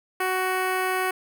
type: tone with notch filter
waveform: 10% pulse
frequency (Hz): 372.4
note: F#4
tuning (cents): +11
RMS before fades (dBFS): -25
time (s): 0.2-1.11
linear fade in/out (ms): 5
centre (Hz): 5700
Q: 1.2
effects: none